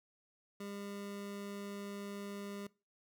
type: tone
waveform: 25% pulse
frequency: 201.5 Hz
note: G3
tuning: 48 cents sharp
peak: -39 dBFS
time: 0.6-2.67 s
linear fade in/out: 5 ms
effects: noise-tail reverb RT60 0.3 s tail -21 dB re dry